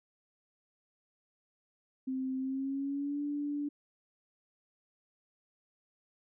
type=tone with pitch glide; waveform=sine; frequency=261.6 to 290.3 Hz; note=C4 to D4; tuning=0 to -20 cents; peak=-32 dBFS; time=2.07-3.69 s; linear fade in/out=10 ms; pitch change=+180 cents; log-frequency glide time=2.38-3.22 s; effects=none